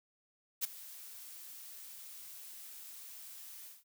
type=noise with ADSR envelope; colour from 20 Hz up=blue; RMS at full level=-31 dBFS; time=0.61-3.84 s; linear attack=32 ms; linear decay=12 ms; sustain=-19 dB; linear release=190 ms; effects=none

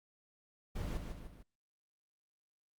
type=noise with echo; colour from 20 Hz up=brown; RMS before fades=-39 dBFS; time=0.75-0.98 s; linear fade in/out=10 ms; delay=150 ms; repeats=3; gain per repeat=-5 dB; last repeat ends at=1.43 s; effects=Opus 48 kbps

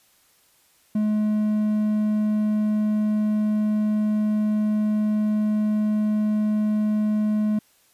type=tone; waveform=triangle; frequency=212.5 Hz; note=G#3; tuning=40 cents sharp; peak=-17 dBFS; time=0.95-7.59 s; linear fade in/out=5 ms; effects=white hiss -60 dBFS RMS until 7.93 s + resampled to 32000 Hz

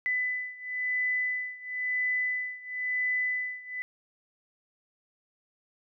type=beating tone pair; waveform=sine; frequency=2000 / 2000.98 Hz; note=B6 / B6; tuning=+21 / +22 cents; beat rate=0.98 Hz; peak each=-30 / -32 dBFS; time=0.06-3.82 s; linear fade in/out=0 ms; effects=none

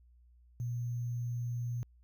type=tone with sample-and-hold; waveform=sine; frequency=120 Hz; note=B2; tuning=49 cents flat; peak=-33 dBFS; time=0.6-1.83 s; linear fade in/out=0 ms; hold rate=6300 Hz; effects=added 60 Hz sine -59 dBFS peak until 2.03 s

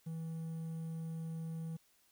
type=tone with quantisation; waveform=triangle; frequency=162.7 Hz; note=E3; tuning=22 cents flat; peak=-37 dBFS; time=0.06-1.77 s; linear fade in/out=10 ms; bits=11; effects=white hiss -71 dBFS RMS until 2.11 s

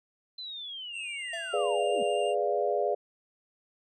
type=linear sweep; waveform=sine; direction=down; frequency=4088 to 184.2 Hz; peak=-37 dBFS; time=0.38-2.03 s; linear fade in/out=5 ms
type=tone with vibrato; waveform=square; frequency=2799 Hz; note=F7; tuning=3 cents sharp; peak=-38 dBFS; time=0.92-2.35 s; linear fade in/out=50 ms; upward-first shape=sine; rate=12 Hz; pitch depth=12 cents each way
type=tone with exponential decay; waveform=square; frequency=670 Hz; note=E5; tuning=28 cents sharp; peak=-36 dBFS; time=1.33-1.84 s; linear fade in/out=5 ms; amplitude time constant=110 ms
type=chord; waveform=sine; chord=G# diminished seventh; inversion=none; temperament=equal; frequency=415.3 / 493.9 / 587.3 / 698.5 Hz; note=G#4 / B4 / D5 / F5; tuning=0 / 0 / 0 / 0 cents; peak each=-30 / -32 / -30 / -31 dBFS; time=1.53-2.95 s; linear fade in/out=10 ms
effects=resampled to 22050 Hz

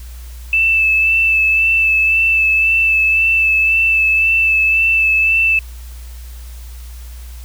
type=tone with vibrato; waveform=sine; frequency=2637 Hz; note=E7; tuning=in tune; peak=-10 dBFS; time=0.53-5.59 s; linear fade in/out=2 ms; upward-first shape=sine; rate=1.9 Hz; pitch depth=20 cents each way; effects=added 60 Hz sine -29 dBFS peak until 7.44 s + white hiss -43 dBFS RMS until 7.44 s

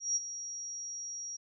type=tone with ADSR envelope; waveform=sine; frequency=5680 Hz; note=F8; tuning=28 cents sharp; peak=-26 dBFS; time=0-1.37 s; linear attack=160 ms; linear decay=27 ms; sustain=-12 dB; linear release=13 ms; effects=none

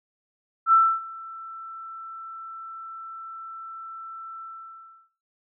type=tone with ADSR envelope; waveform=sine; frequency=1333 Hz; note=E6; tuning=19 cents sharp; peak=-12 dBFS; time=0.66-5.09 s; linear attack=66 ms; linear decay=270 ms; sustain=-24 dB; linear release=680 ms; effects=noise-tail reverb RT60 0.6 s tail -19 dB re dry

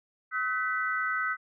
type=tone cluster; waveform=sine; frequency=1282 / 1512 / 1977 Hz; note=E6 / F#6 / B6; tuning=-49 / +37 / +1 cents; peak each=-31 / -30 / -34 dBFS; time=0.31-1.37 s; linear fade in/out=50 ms; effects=none

